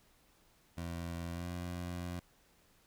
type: tone with pitch glide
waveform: 20% pulse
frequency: 85.1 to 88.05 Hz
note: F2 to F2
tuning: -44 to +15 cents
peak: -34 dBFS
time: 0.77-2.2 s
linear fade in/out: 10 ms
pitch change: +59 cents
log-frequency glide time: 1.3-1.49 s
effects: pink hiss -68 dBFS RMS until 2.86 s

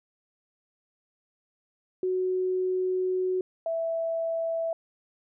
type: tone pair in turn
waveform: sine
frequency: 370 / 659.3 Hz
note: F#4 / E5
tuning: 0 / 0 cents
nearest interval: minor seventh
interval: 1000 cents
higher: second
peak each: -24 / -26 dBFS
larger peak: first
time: 2.03-3.41 / 3.66-4.73 s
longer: first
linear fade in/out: 2 ms
effects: none

